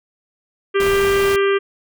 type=harmonic tone; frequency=395.5 Hz; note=G4; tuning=15 cents sharp; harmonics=1 / 3 / 4 / 5 / 6 / 7 / 8; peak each=-14 / -24 / -26 / -28 / -30 / -31 / -32 dBFS; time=0.74-1.59 s; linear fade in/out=20 ms
type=noise; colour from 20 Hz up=pink; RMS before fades=-27 dBFS; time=0.8-1.36 s; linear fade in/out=2 ms
effects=none